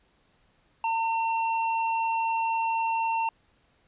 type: tone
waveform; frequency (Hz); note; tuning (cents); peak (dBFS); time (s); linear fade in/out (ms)
square; 906; A#5; -50; -25; 0.84-3.29; 2
effects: pink hiss -66 dBFS RMS until 3.87 s + resampled to 8000 Hz